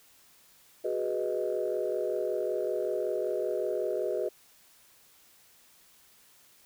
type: chord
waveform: sine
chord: G# minor seventh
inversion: third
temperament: equal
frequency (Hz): 370 / 415.3 / 493.9 / 622.3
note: F#4 / G#4 / B4 / D#5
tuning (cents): 0 / 0 / 0 / 0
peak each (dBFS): -33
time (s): 0.84-4.29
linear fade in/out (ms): 10
effects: tanh soft clip ceiling -19 dBFS + white hiss -60 dBFS RMS until 6.65 s